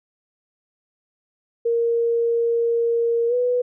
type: tone with pitch glide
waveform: sine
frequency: 466.2 to 492.8 Hz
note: A#4 to B4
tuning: 0 to -4 cents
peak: -17 dBFS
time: 1.65-3.62 s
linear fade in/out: 10 ms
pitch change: +96 cents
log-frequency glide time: 3.28-3.34 s
effects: none